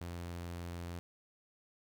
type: tone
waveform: sawtooth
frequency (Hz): 86.5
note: F2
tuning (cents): -16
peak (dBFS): -37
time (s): 0.01-0.99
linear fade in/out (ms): 0
effects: 12-bit